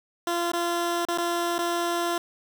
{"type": "tone with dropouts", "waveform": "15% pulse", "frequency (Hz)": 344.1, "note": "F4", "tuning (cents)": -26, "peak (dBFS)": -18, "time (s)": [0.27, 2.18], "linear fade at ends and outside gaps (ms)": 2, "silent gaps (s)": [[0.518, 0.534], [1.052, 1.085], [1.176, 1.183], [1.582, 1.589]], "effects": []}